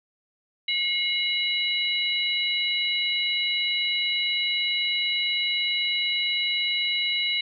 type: tone cluster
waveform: sine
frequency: 2153 / 2916 / 3924 Hz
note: C7 / F#7 / B7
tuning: +49 / -26 / -12 cents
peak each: -27 dBFS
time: 0.68-7.41 s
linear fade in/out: 5 ms
effects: none